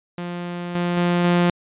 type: tone with level steps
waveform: sawtooth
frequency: 175.1 Hz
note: F3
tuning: 5 cents sharp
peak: -23 / -16 / -13 / -11 dBFS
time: 0.18-1.5 s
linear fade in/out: 2 ms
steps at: 0.75 / 0.97 / 1.24 s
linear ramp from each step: 2 ms
effects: resampled to 8000 Hz